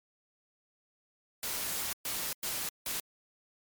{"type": "noise bursts at uneven times", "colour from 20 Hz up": "white", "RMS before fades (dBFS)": -35, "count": 4, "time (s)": [[1.43, 1.93], [2.05, 2.33], [2.43, 2.69], [2.86, 3]], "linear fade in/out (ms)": 2, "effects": ["MP3 96 kbps"]}